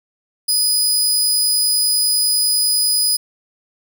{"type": "tone", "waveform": "20% pulse", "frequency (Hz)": 4975, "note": "D#8", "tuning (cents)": -1, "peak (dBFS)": -8, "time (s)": [0.48, 3.17], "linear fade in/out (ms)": 10, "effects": []}